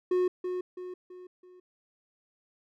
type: tone with echo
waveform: triangle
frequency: 363.6 Hz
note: F#4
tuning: 30 cents flat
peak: -21 dBFS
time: 0.11-0.28 s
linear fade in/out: 5 ms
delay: 330 ms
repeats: 4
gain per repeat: -7 dB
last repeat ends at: 1.6 s
effects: none